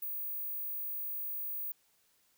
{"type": "tone", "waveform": "sine", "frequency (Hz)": 15550, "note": "B9", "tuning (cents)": -28, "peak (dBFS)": -35, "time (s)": [0.02, 1.72], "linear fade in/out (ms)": 5, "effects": ["white hiss -71 dBFS RMS until 2.37 s"]}